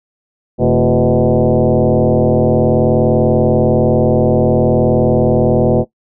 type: tone with frequency modulation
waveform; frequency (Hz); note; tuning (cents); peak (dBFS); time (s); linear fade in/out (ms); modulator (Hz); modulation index
sine; 141.2; C#3; +32; -8; 0.58-5.85; 50; 121; 4.2
effects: noise-tail reverb RT60 0.1 s tail -17 dB re dry